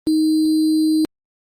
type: tone with sample-and-hold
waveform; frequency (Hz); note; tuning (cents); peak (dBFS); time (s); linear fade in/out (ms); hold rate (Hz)
sine; 313; D#4; +10; -13; 0.07-1.05; 0; 4410
effects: low-pass 12000 Hz 12 dB/octave + Opus 24 kbps